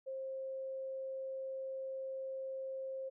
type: tone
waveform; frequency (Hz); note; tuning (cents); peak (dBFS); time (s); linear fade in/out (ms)
sine; 531; C5; +25; -39; 0.06-3.1; 20
effects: none